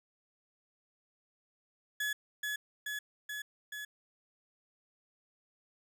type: tone with echo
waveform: 35% pulse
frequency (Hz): 1700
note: G#6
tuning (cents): +40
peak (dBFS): -30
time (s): 2-2.13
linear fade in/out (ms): 5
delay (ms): 430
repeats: 4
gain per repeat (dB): -2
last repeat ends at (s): 3.85
effects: none